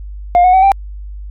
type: tone with pitch steps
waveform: sine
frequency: 707 / 731.9 / 757.7 / 784.5 Hz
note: F5 / F#5 / F#5 / G5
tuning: +21 / -19 / +41 / +1 cents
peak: -3 dBFS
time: 0.35-0.718 s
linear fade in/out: 0 ms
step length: 92 ms
effects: tanh soft clip ceiling -4 dBFS + added 50 Hz sine -25 dBFS peak until 1.3 s